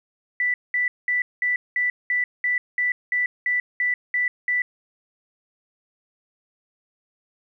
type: tone bursts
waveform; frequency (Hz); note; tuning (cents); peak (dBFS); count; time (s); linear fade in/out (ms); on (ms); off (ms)
sine; 1975.5; B6; 0; -19; 13; 0.4-4.62; 2; 140; 200
effects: 10-bit